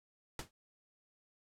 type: noise with exponential decay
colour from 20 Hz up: pink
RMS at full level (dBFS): -38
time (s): 0.39-0.51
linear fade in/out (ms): 2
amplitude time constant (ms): 24
effects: low-pass 11000 Hz 12 dB/octave